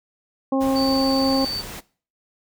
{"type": "harmonic tone", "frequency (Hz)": 268.2, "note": "C4", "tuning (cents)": 43, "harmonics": [1, 2, 3, 4], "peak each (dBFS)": [-19, -23, -28, -31], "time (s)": [0.52, 1.45], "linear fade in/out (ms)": 5}
{"type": "noise", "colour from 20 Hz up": "pink", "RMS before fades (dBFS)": -35, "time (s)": [0.6, 1.81], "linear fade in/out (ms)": 20}
{"type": "tone", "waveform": "sine", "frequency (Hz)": 4568, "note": "D8", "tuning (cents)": -49, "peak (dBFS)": -25, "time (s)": [0.75, 1.62], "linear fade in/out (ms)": 20}
{"effects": ["noise-tail reverb RT60 0.4 s tail -20 dB re dry"]}